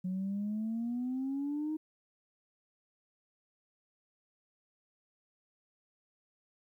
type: exponential sweep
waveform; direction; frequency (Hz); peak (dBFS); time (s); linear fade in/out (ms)
sine; up; 181.6 to 314.6; -31; 0.04-1.77; 10
effects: tanh soft clip ceiling -29 dBFS + 12-bit